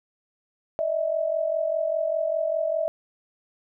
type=tone pair together; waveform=sine; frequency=606 / 651 Hz; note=D#5 / E5; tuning=-46 / -22 cents; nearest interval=minor second; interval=124 cents; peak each=-27 / -24 dBFS; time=0.79-2.88 s; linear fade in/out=0 ms; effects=none